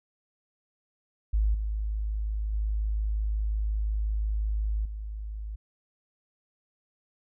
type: tone with level steps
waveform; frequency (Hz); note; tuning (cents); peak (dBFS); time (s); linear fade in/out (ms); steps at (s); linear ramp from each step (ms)
sine; 52.8; G#1; +29; -21 / -27 / -25 / -33; 1.33-5.56; 10; 1.54 / 2.53 / 4.85; 5
effects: none